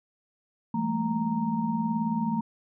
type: tone cluster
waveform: sine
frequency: 168.2 / 205.7 / 224.5 / 930 Hz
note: E3 / G#3 / A3 / A#5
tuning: +35 / -16 / +35 / -4 cents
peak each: -33 / -33 / -27 / -32 dBFS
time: 0.74-2.41 s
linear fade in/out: 5 ms
effects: none